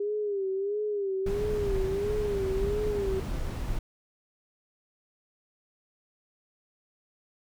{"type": "tone with vibrato", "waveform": "sine", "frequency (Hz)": 401.9, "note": "G4", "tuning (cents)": 43, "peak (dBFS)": -27, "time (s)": [0, 3.2], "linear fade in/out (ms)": 5, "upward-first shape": "sine", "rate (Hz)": 1.5, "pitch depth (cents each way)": 90}
{"type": "noise", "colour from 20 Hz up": "brown", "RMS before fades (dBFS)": -32, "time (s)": [1.26, 3.79], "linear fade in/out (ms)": 5}
{"effects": []}